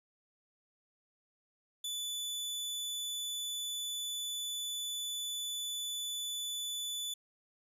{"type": "tone", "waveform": "sawtooth", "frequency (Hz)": 3480, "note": "A7", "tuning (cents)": -20, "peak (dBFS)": -33, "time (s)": [1.84, 7.14], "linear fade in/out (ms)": 5, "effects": ["resampled to 32000 Hz"]}